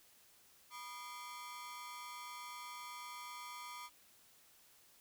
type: ring-modulated tone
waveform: sawtooth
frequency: 1100 Hz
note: C#6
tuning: 14 cents flat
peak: -40 dBFS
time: 0.7-3.9 s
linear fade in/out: 50 ms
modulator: 124 Hz
effects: white hiss -66 dBFS RMS until 5 s